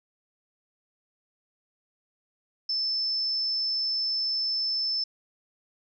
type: tone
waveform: sine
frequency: 5274 Hz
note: E8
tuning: in tune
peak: -25 dBFS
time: 2.69-5.04 s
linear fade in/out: 5 ms
effects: none